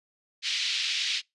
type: band-pass noise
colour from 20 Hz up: pink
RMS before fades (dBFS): -29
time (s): 0.42-1.22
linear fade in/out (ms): 50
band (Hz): 2600 to 4800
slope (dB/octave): 24
effects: noise-tail reverb RT60 0.2 s tail -25 dB re dry + resampled to 24000 Hz